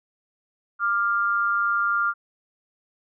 sine tone pair together, 1190.6 / 1394 Hz, D6 / F6, +23 / -4 cents, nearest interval minor third, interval 273 cents, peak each -25 / -21 dBFS, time 0.79-2.14 s, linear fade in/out 50 ms, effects none

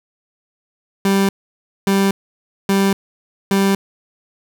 30% pulse tone bursts, 196 Hz, G3, in tune, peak -10 dBFS, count 4, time 1.05-3.75 s, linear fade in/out 2 ms, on 240 ms, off 580 ms, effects none

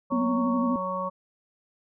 harmonic tone, 185.4 Hz, F#3, 4 cents sharp, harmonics 1 / 3 / 5 / 6, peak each -36 / -32 / -36 / -30 dBFS, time 0.1-1.1 s, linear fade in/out 20 ms
sine tone with vibrato, 243.6 Hz, B3, 24 cents flat, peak -23 dBFS, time 0.12-0.76 s, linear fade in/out 2 ms, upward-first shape sine, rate 12 Hz, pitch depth 81 cents each way
effects none

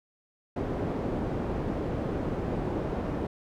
white low-pass noise, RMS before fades -31 dBFS, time 0.56-3.27 s, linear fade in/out 5 ms, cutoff 420 Hz, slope 12 dB/octave, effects none

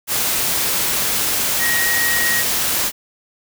sine tone in noise, 1888 Hz, A#6, 22 cents sharp, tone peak -18 dBFS, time 1.58-2.44 s, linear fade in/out 50 ms, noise white, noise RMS -19 dBFS, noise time 0.07-2.92 s, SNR -2 dB, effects none

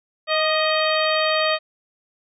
harmonic tone with a mistuned harmonic, 627 Hz, D#5, 13 cents sharp, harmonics 1 / 2 / 3 / 4 / 5 / 6 / 7, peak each -21 / -24 / -26 / -27 / -28 / -29 / -29 dBFS, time 0.27-1.59 s, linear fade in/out 50 ms, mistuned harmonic 2, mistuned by -31 cents, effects none

